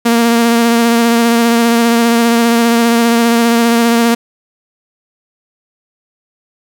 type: tone with vibrato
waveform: sawtooth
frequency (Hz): 233.1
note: A#3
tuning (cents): 0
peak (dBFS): -4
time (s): 0.05-4.15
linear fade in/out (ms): 10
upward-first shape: sine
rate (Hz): 15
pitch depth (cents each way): 21
effects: 7-bit